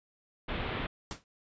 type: low-pass noise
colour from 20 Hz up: pink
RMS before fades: -35 dBFS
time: 0.48-0.87 s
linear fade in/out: 10 ms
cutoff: 3600 Hz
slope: 48 dB/octave
type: noise with exponential decay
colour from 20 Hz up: pink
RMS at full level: -35 dBFS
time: 1.11-1.24 s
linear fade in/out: 0 ms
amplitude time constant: 27 ms
effects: resampled to 16000 Hz